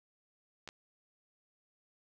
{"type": "clicks", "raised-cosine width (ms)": 0.2, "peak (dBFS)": -28, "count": 2, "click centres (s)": [0.676, 0.689], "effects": []}